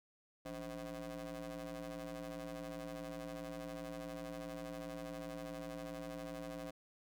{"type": "ring-modulated tone", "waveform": "25% pulse", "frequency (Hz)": 117.2, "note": "A#2", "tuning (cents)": 10, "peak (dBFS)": -37, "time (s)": [0.45, 6.71], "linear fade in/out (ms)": 10, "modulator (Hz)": 404, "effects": []}